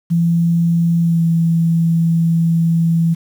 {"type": "tone with pitch glide", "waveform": "sine", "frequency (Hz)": [168.7, 165.99], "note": ["E3", "E3"], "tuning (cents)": [40, 12], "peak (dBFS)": -11, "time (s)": [0.1, 3.15], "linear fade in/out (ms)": 20, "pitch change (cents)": -28, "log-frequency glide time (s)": [1.01, 1.22], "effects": ["7-bit"]}